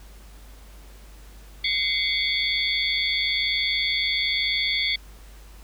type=tone cluster; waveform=sine; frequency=2075 / 2216 / 3338 / 3532 / 4474 Hz; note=C7 / C#7 / G#7 / A7 / C#8; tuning=-15 / -1 / +8 / +6 / +15 cents; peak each=-28 dBFS; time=1.64-4.96 s; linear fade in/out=5 ms; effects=added 50 Hz sine -43 dBFS peak until 5.63 s + pink hiss -52 dBFS RMS until 5.63 s